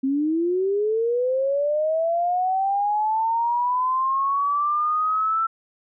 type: linear sweep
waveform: sine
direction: up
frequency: 261.6 to 1338 Hz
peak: -19 dBFS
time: 0.03-5.47 s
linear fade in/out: 10 ms
effects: none